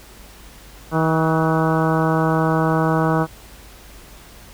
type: harmonic tone with a mistuned harmonic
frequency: 160 Hz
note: D#3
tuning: 49 cents sharp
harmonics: 1 / 2 / 3 / 4 / 5 / 6 / 7 / 8 / 9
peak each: -19 / -22 / -24 / -25 / -26 / -27 / -27 / -28 / -29 dBFS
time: 0.91-3.27 s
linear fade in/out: 50 ms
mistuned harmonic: 9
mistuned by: +54 cents
effects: added 50 Hz sine -44 dBFS peak until 4.53 s + pink hiss -44 dBFS RMS until 4.53 s